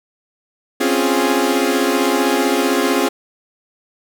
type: chord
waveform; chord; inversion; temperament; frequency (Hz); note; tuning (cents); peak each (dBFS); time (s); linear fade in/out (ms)
sawtooth; Db major seventh; third; equal; 261.6 / 277.2 / 349.2 / 415.3; C4 / Db4 / F4 / Ab4; 0 / 0 / 0 / 0; -16; 0.8-3.09; 10
effects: none